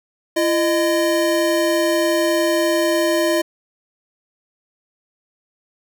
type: tone pair together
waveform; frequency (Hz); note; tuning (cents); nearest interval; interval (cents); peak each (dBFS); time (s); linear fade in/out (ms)
square; 338.2 / 615; E4 / D#5; +44 / -20; minor seventh; 1036; -19; 0.36-3.42; 10
effects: none